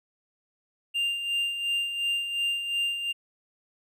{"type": "tone with tremolo", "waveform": "triangle", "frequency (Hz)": 2794, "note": "F7", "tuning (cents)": 0, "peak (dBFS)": -22, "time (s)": [0.94, 3.13], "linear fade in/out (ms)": 20, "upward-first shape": "sine", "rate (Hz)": 2.8, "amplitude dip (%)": 55, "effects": []}